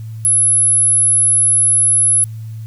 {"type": "tone", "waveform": "sine", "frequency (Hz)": 10960, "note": "F9", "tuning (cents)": -34, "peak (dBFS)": -9, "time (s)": [0.25, 2.24], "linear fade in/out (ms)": 0, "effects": ["added 111 Hz sine -25 dBFS peak until 2.66 s", "white hiss -52 dBFS RMS until 2.66 s"]}